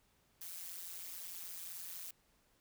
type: noise with amplitude modulation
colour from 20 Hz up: blue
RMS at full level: -43 dBFS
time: 0.41-2.11 s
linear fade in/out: 5 ms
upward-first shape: sine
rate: 176 Hz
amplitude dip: 95%
effects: pink hiss -73 dBFS RMS until 2.6 s